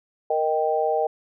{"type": "chord", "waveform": "sine", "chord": "Eb major", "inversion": "second", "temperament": "equal", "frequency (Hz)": [466.2, 622.3, 784], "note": ["Bb4", "Eb5", "G5"], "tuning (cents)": [0, 0, 0], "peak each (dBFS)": -24, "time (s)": [0.3, 1.07], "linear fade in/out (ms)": 5, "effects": []}